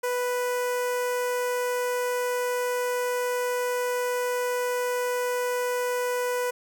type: tone with notch filter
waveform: sawtooth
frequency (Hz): 493.9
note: B4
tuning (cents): 0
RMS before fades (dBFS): -27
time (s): 0.03-6.51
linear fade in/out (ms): 10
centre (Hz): 3800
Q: 1.2
effects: none